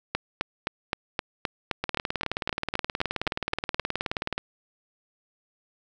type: two click trains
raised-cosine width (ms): 0.3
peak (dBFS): -11 / -9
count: 49 / 15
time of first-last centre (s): 1.84-4.38 / 0.15-3.796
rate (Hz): 18.9 / 3.84
effects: none